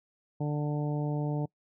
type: harmonic tone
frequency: 148 Hz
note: D3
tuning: 14 cents sharp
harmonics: 1 / 2 / 3 / 4 / 5 / 6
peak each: -29 / -35 / -39 / -41 / -43 / -45 dBFS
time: 0.4-1.46 s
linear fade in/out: 10 ms
effects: noise-tail reverb RT60 0.1 s tail -24 dB re dry